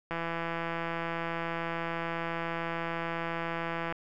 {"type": "click train", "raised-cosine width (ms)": 0.5, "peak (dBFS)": -19, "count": 638, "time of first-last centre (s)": [0.11, 3.924], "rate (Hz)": 167, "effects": []}